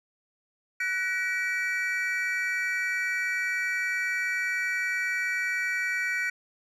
triangle tone cluster, 1486 / 1916 / 2305 Hz, F#6 / A#6 / D7, +7 / +47 / -33 cents, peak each -29 dBFS, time 0.8-6.3 s, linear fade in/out 5 ms, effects none

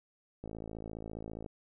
click train, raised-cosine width 2 ms, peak -29 dBFS, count 57, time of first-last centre 0.44-1.462 s, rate 54.8 Hz, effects none

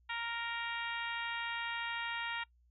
harmonic tone, 466.2 Hz, A#4, in tune, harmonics 2 / 3 / 4 / 5 / 6 / 7 / 8, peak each -42 / -43 / -42 / -45 / -45 / -48 / -50 dBFS, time 0.09-2.44 s, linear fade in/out 10 ms, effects noise-tail reverb RT60 0.1 s tail -23 dB re dry + added 60 Hz sine -65 dBFS peak until 2.7 s

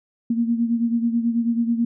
sine beating tone pair, 231.6 / 240.8 Hz, A#3 / B3, -11 / -44 cents, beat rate 9.2 Hz, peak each -19 / -25 dBFS, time 0.3-1.85 s, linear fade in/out 5 ms, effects none

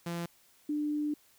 sawtooth / sine tone pair in turn, 170.8 / 297.6 Hz, F3 / D4, -38 / +23 cents, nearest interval minor seventh, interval 961 cents, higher second, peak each -30 / -29 dBFS, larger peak second, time 0.06-0.26 / 0.69-1.14 s, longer second, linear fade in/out 5 ms, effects white hiss -64 dBFS RMS until 1.38 s

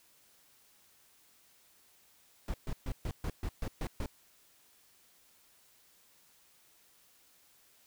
brown noise bursts, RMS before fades -35 dBFS, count 9, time 2.48-4.06 s, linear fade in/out 2 ms, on 60 ms, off 130 ms, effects white hiss -65 dBFS RMS until 7.86 s

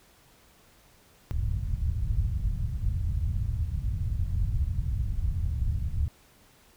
white low-pass noise, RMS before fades -28 dBFS, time 1.31-6.08 s, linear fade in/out 0 ms, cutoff 100 Hz, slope 24 dB/octave, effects pink hiss -59 dBFS RMS until 6.76 s

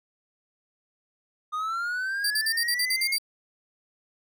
triangle linear sweep, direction up, 1219 to 2190 Hz, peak -25 dBFS, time 1.52-3.17 s, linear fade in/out 20 ms
sawtooth tone bursts, 4699 Hz, D8, in tune, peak -21 dBFS, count 9, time 2.24-3.184 s, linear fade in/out 5 ms, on 64 ms, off 46 ms
effects none

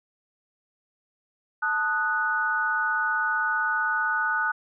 sine chord, D# diminished, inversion second, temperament equal, 880 / 1244.5 / 1480 Hz, A5 / D#6 / F#6, 0 / 0 / 0 cents, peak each -30 / -29 / -24 dBFS, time 1.62-4.52 s, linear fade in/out 10 ms, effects none

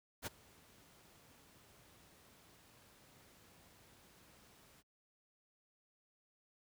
pink noise with ADSR envelope, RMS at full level -40 dBFS, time 0.22-4.83 s, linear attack 45 ms, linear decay 20 ms, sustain -24 dB, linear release 36 ms, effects high-pass 60 Hz 12 dB/octave

